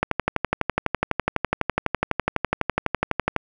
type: click train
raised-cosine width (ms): 0.5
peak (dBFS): -4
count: 41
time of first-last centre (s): 0.03-3.363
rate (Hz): 12
effects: none